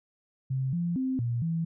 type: tone with pitch steps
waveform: sine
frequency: 132.1 / 172.3 / 260.9 / 118.8 / 165 Hz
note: C3 / F3 / C4 / A#2 / E3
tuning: +17 / -23 / -5 / +33 / +2 cents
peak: -26 dBFS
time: 0.5-1.65 s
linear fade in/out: 10 ms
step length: 230 ms
effects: none